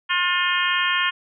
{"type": "harmonic tone with a mistuned harmonic", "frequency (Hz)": 356.3, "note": "F4", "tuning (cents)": 35, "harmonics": [3, 4, 5, 6, 7, 8, 9], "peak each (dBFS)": [-25, -26, -24, -30, -28, -27, -27], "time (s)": [0.09, 1.11], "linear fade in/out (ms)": 20, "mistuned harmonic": 9, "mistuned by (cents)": -21, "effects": []}